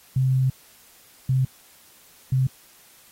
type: tone bursts at uneven times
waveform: sine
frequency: 130.9 Hz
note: C3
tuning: 1 cent sharp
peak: -17 dBFS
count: 3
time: 0.16-0.5 / 1.29-1.45 / 2.32-2.47 s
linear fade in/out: 5 ms
effects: white hiss -53 dBFS RMS until 3.11 s + AAC 48 kbps